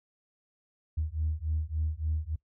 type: beating tone pair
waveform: sine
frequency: 76.5 / 80 Hz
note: D#2 / D#2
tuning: -29 / +49 cents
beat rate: 3.5 Hz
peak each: -31 dBFS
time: 0.97-2.36 s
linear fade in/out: 10 ms
effects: noise-tail reverb RT60 0.1 s tail -21 dB re dry + tanh soft clip ceiling -21 dBFS